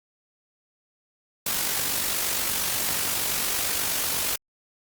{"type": "noise with amplitude modulation", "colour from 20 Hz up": "white", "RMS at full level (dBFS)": -24, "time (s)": [1.46, 4.36], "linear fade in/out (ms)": 5, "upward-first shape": "sine", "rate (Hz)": 48.5, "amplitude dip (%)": 45, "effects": ["Opus 48 kbps"]}